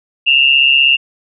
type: tone pair together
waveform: sine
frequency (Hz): 2690 / 2826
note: E7 / F7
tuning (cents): +34 / +20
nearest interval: minor second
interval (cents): 86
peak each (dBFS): -10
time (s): 0.26-0.97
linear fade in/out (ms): 20
effects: none